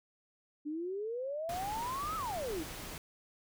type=exponential two-way sweep; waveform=sine; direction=up then down; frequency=289.5 to 1322 to 289.5 Hz; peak=-35 dBFS; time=0.65-2.64 s; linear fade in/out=20 ms; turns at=2.16 s
type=noise; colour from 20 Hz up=pink; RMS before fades=-44 dBFS; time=1.49-2.98 s; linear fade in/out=2 ms
effects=none

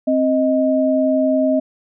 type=tone pair together; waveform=sine; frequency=263.4 / 625.9 Hz; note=C4 / D#5; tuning=+12 / +10 cents; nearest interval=octave + minor third; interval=1498 cents; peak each=-16 dBFS; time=0.07-1.6 s; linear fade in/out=10 ms; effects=none

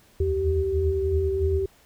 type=tone cluster; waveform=sine; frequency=72 / 79.3 / 82.4 / 387.2 Hz; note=D2 / D#2 / E2 / G4; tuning=-34 / +33 / 0 / -21 cents; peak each=-31 / -29 / -27 / -23 dBFS; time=0.2-1.66 s; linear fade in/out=5 ms; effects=pink hiss -57 dBFS RMS until 1.85 s

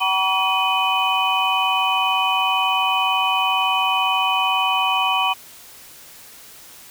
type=tone cluster; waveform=sine; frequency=759 / 958 / 1136 / 2485 / 3003 Hz; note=F#5 / A#5 / C#6 / D#7 / F#7; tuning=+44 / +47 / +42 / -3 / +25 cents; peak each=-23 dBFS; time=0-5.34 s; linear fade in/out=20 ms; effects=white hiss -43 dBFS RMS until 6.9 s

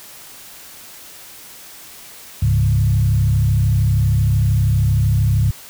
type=tone with frequency modulation; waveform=sine; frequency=105.6 Hz; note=G#2; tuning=29 cents sharp; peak=-12 dBFS; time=2.42-5.51 s; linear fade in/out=5 ms; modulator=32.9 Hz; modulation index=1.1; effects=white hiss -39 dBFS RMS until 5.69 s

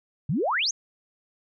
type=exponential sweep; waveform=sine; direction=up; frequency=123.47 to 6810 Hz; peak=-22 dBFS; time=0.29-0.71 s; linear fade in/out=5 ms; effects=none

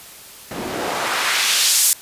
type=noise with band-pass filter sweep; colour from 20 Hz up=white; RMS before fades=-19 dBFS; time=0.51-1.93 s; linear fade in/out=0 ms; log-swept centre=200 to 10000 Hz; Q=0.88; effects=white hiss -40 dBFS RMS until 2.01 s + resampled to 32000 Hz

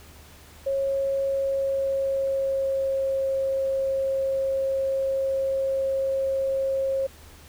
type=tone with pitch glide; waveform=sine; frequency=546 to 538.2 Hz; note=C#5 to C5; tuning=-26 to +49 cents; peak=-22 dBFS; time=0.66-7.07 s; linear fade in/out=10 ms; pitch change=-25 cents; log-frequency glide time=1.22-3.28 s; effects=added 76 Hz sine -49 dBFS peak until 7.48 s + pink hiss -50 dBFS RMS until 7.48 s

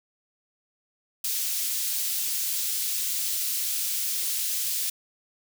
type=high-pass noise; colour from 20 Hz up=white; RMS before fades=-28 dBFS; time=1.24-4.9 s; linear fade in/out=5 ms; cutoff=3600 Hz; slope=12 dB/octave; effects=none

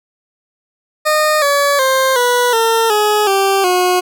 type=tone with pitch steps; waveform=20% pulse; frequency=613 / 568.7 / 527.5 / 489.4 / 454 / 421.1 / 390.7 / 362.4 Hz; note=D#5 / C#5 / C5 / B4 / A#4 / G#4 / G4 / F#4; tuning=-26 / +44 / +14 / -16 / -46 / +24 / -6 / -36 cents; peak=-6 dBFS; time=1.05-4.01 s; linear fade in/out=20 ms; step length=370 ms; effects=none

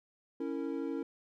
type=chord; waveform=triangle; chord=A# diminished; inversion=first; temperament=equal with one note detuned; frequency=277.2 / 329.6 / 460 Hz; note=C#4 / E4 / A#4; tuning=0 / 0 / -23 cents; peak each=-35 / -36 / -38 dBFS; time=0.4-1.03 s; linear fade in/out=5 ms; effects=none

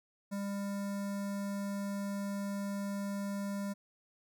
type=tone with notch filter; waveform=square; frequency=200 Hz; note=G3; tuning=35 cents sharp; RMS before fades=-37 dBFS; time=0.31-3.74 s; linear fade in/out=20 ms; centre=3000 Hz; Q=1; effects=none

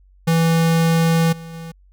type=tone with level steps; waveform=square; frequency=164.81 Hz; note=E3; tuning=in tune; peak=-14 / -33 / -31 dBFS; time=0.27-1.72 s; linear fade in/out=10 ms; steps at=1.32 / 1.53 s; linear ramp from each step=10 ms; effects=added 47 Hz sine -48 dBFS peak until 1.92 s

